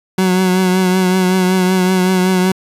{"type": "tone with vibrato", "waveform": "30% pulse", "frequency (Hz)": 185, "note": "F#3", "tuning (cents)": 0, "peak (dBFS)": -8, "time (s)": [0.18, 2.52], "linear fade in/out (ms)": 5, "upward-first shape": "triangle", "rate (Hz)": 5.3, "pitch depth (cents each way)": 38, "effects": ["resampled to 32000 Hz"]}